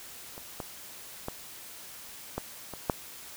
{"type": "clicks", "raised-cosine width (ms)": 1, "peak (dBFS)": [-29, -21, -19, -17, -25, -10], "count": 6, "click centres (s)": [0.379, 0.602, 1.284, 2.38, 2.737, 2.898], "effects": ["white hiss -46 dBFS RMS until 3.36 s"]}